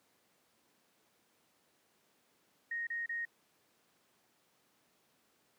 sine tone bursts, 1864.7 Hz, A#6, in tune, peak -35 dBFS, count 3, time 2.71-3.252 s, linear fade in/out 5 ms, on 160 ms, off 31 ms, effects pink hiss -72 dBFS RMS until 5.58 s + high-pass 200 Hz 12 dB/octave

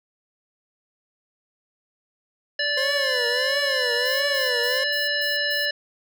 harmonic tone, 582 Hz, D5, 16 cents flat, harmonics 1 / 3 / 5 / 7 / 9, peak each -30 / -24 / -30 / -30 / -29 dBFS, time 2.59-5.71 s, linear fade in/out 5 ms
40% pulse tone with vibrato, 520 Hz, C5, 11 cents flat, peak -25 dBFS, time 2.77-4.84 s, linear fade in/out 5 ms, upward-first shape triangle, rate 1.5 Hz, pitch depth 170 cents each way
violet noise bursts, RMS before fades -38 dBFS, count 6, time 4.05-5.66 s, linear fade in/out 10 ms, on 160 ms, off 130 ms
effects none

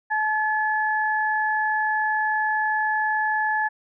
sine tone pair together, 862 / 1715.1 Hz, A5 / A6, -36 / -45 cents, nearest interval octave, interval 1191 cents, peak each -23 dBFS, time 0.1-3.69 s, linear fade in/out 20 ms, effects none

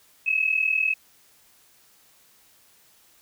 sine tone pair together, 2554 / 2594 Hz, D#7 / E7, +45 / -28 cents, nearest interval unison, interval 27 cents, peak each -23 dBFS, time 0.26-0.94 s, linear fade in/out 10 ms, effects white hiss -58 dBFS RMS until 3.21 s

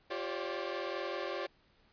sawtooth tone cluster, 349.5 / 391 / 536 / 581 Hz, F4 / G4 / C5 / D5, +1 / -4 / +42 / -19 cents, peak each -38 / -38 / -37 / -37 dBFS, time 0.1-1.47 s, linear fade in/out 10 ms, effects pink hiss -68 dBFS RMS until 1.92 s + resampled to 11025 Hz

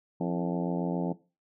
harmonic tone with a mistuned harmonic, 87.31 Hz, F2, in tune, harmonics 2 / 3 / 4 / 5 / 6 / 7 / 8 / 9 / 10, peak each -30 / -34 / -36 / -38 / -40 / -41 / -42 / -43 / -44 dBFS, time 0.2-1.13 s, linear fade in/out 10 ms, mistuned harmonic 4, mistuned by -79 cents, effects noise-tail reverb RT60 0.3 s tail -18 dB re dry

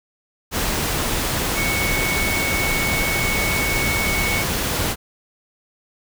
sine tone in noise, 2217 Hz, C#7, in tune, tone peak -22 dBFS, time 1.54-4.45 s, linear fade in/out 50 ms, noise pink, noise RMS -22 dBFS, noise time 0.51-4.96 s, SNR -3 dB, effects none

